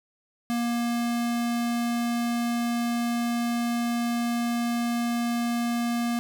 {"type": "tone", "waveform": "square", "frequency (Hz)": 236.8, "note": "A#3", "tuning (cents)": 27, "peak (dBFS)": -25, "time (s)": [0.5, 6.19], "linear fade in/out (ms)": 0, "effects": []}